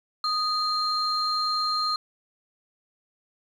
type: tone pair together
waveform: sine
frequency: 1244.5 / 4186 Hz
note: D#6 / C8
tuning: 0 / 0 cents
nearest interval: octave + major sixth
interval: 2100 cents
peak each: -25 dBFS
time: 0.24-1.96 s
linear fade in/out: 2 ms
effects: tanh soft clip ceiling -17 dBFS + 9-bit